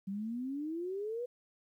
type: exponential sweep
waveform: sine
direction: up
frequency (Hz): 190 to 499.2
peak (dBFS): -35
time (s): 0.07-1.26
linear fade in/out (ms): 10
effects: 12-bit